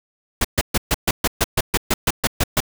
pink noise bursts, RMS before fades -17 dBFS, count 14, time 0.41-2.604 s, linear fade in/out 5 ms, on 36 ms, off 130 ms, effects none

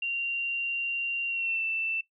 sine tone with pitch glide, 2766 to 2666 Hz, F7 to E7, -17 to +19 cents, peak -27 dBFS, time 0.02-2.01 s, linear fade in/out 5 ms, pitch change -64 cents, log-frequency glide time 1.27-1.64 s, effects noise-tail reverb RT60 0.1 s tail -18 dB re dry

